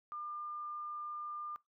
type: tone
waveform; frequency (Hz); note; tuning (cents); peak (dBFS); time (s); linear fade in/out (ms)
sine; 1201; D6; +38; -40; 0.12-1.56; 0
effects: noise-tail reverb RT60 0.2 s tail -22 dB re dry